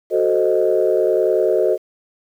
sine chord, F# diminished seventh, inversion none, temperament equal with one note detuned, 370 / 440 / 521.4 / 622.3 Hz, F#4 / A4 / C5 / Eb5, 0 / 0 / -6 / 0 cents, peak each -18 / -18 / -20 / -19 dBFS, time 0.1-1.78 s, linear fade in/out 50 ms, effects tanh soft clip ceiling -4 dBFS + 8-bit

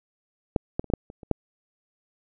clicks, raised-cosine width 2 ms, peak -7 / -11 / -29 / -17 / -6 / -28 / -29 / -8 dBFS, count 8, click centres 0.562 / 0.795 / 0.843 / 0.901 / 0.937 / 1.101 / 1.232 / 1.313 s, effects none

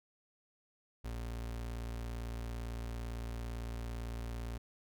35% pulse tone, 57.8 Hz, A#1, 14 cents flat, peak -37 dBFS, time 1.04-4.58 s, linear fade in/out 10 ms, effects none

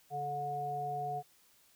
harmonic tone, 145 Hz, D3, 22 cents flat, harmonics 1 / 3 / 5, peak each -44 / -44 / -35 dBFS, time 0.1-1.23 s, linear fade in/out 50 ms, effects white hiss -66 dBFS RMS until 1.75 s

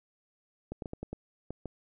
clicks, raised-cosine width 2 ms, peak -24 dBFS, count 8, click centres 0.72 / 0.822 / 0.858 / 0.934 / 1.03 / 1.13 / 1.506 / 1.657 s, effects none

